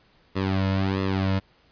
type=tone with flanger; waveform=sawtooth; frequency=96 Hz; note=G2; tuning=36 cents flat; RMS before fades=-24 dBFS; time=0.35-1.4 s; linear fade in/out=20 ms; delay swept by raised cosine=1.3 to 2.6 ms; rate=1.5 Hz; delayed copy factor=-1; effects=pink hiss -60 dBFS RMS until 1.71 s + resampled to 11025 Hz